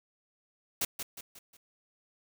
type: noise with echo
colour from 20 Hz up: white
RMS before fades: -30 dBFS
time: 0.81-0.85 s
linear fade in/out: 5 ms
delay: 180 ms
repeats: 4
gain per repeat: -7 dB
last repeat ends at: 1.57 s
effects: none